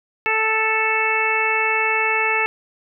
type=harmonic tone; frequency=440 Hz; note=A4; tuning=in tune; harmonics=1 / 2 / 3 / 4 / 5 / 6; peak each=-26 / -24 / -26 / -25 / -22 / -22 dBFS; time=0.26-2.46 s; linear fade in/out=0 ms; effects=none